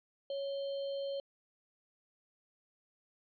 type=tone with sample-and-hold; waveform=sine; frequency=554.4 Hz; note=C#5; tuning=in tune; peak=-35 dBFS; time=0.3-1.2 s; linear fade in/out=2 ms; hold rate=3675 Hz; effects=resampled to 11025 Hz